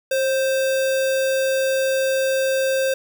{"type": "tone with sample-and-hold", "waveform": "sine", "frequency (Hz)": 533, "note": "C5", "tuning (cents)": 32, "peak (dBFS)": -17, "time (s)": [0.11, 2.94], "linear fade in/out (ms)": 5, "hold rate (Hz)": 2100, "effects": []}